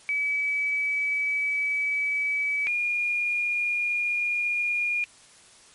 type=tone pair in turn; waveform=sine; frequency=2289 / 2425 Hz; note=D7 / D#7; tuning=-45 / -45 cents; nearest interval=minor second; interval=100 cents; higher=second; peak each=-23 dBFS; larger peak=neither; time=0.09-2.67 / 2.67-5.04 s; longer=first; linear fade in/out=0 ms; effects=white hiss -53 dBFS RMS until 5.74 s + MP3 48 kbps